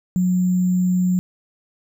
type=tone with sample-and-hold; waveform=sine; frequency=181.5 Hz; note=F#3; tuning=33 cents flat; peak=-15 dBFS; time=0.16-1.19 s; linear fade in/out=0 ms; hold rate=7350 Hz; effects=none